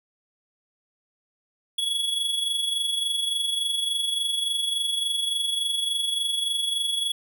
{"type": "tone with amplitude modulation", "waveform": "square", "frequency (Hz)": 3364, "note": "G#7", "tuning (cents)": 22, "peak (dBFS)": -22, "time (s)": [1.78, 7.12], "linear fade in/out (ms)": 5, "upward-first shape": "sine", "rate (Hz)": 23.5, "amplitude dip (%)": 50, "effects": []}